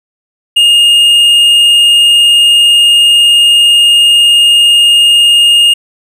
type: tone with tanh clipping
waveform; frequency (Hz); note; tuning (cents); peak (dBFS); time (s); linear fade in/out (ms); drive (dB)
sine; 2839; F7; +28; -4; 0.56-5.74; 10; 6
effects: none